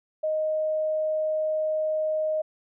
sine tone, 622.3 Hz, D#5, in tune, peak -23 dBFS, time 0.23-2.42 s, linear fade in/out 10 ms, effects none

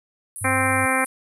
pink band-pass noise, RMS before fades -34 dBFS, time 0.36-1.06 s, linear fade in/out 0 ms, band 9100 to 11000 Hz, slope 96 dB/octave
sine tone, 100.4 Hz, G2, 42 cents sharp, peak -27 dBFS, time 0.41-0.86 s, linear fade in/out 10 ms
harmonic tone, 261.6 Hz, C4, in tune, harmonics 1 / 2 / 3 / 4 / 5 / 6 / 7 / 8 / 9, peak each -27 / -27 / -27 / -27 / -27 / -27 / -27 / -27 / -27 dBFS, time 0.44-1.05 s, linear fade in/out 10 ms
effects none

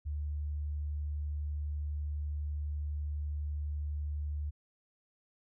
sine tone, 74 Hz, D2, 14 cents sharp, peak -33 dBFS, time 0.05-4.51 s, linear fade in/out 20 ms, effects none

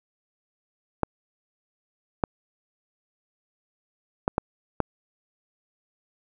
clicks, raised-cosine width 1 ms, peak -7 dBFS, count 5, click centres 1.033 / 2.238 / 4.279 / 4.381 / 4.803 s, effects none

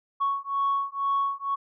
sine beating tone pair, 1108.7 / 1110.8 Hz, C#6 / C#6, 0 / +3 cents, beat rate 2.1 Hz, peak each -26 dBFS, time 0.2-1.56 s, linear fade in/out 20 ms, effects tanh soft clip ceiling -18 dBFS

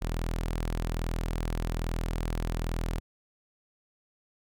sawtooth tone, 41.2 Hz, E1, in tune, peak -25 dBFS, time 0.01-3 s, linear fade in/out 20 ms, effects none

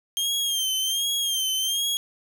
sawtooth tone with vibrato, 3186 Hz, G7, 27 cents sharp, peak -20 dBFS, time 0.17-1.97 s, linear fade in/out 0 ms, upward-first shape sine, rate 1.3 Hz, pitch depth 69 cents each way, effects none

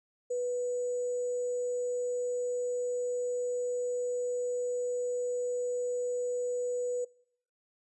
sine tone with sample-and-hold, 493.4 Hz, B4, 2 cents flat, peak -29 dBFS, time 0.3-7.05 s, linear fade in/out 10 ms, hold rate 7350 Hz, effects noise-tail reverb RT60 0.7 s tail -25 dB re dry + resampled to 24000 Hz

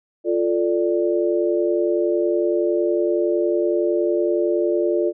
sine chord, D minor, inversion first, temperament equal, 349.2 / 440 / 587.3 Hz, F4 / A4 / D5, 0 / 0 / 0 cents, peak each -19 / -23 / -23 dBFS, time 0.24-5.13 s, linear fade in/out 50 ms, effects none

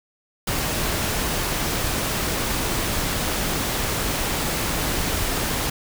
pink noise, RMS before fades -24 dBFS, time 0.47-5.7 s, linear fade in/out 5 ms, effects none

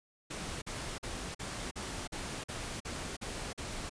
pink noise bursts, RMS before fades -40 dBFS, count 10, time 0.3-3.896 s, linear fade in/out 10 ms, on 320 ms, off 44 ms, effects resampled to 22050 Hz

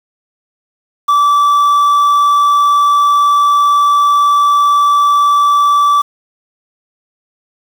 triangle tone with quantisation, 1159 Hz, D6, 23 cents flat, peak -5 dBFS, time 1.08-6.02 s, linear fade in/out 10 ms, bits 5, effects none

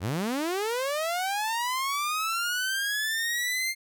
sawtooth linear sweep, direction up, 77.78 to 2120 Hz, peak -23 dBFS, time 0-3.75 s, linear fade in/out 50 ms, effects none

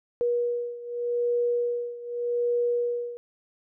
sine beating tone pair, 480 / 480.84 Hz, B4 / B4, -49 / -46 cents, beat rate 0.84 Hz, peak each -26 / -29 dBFS, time 0.21-3.17 s, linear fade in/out 0 ms, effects none

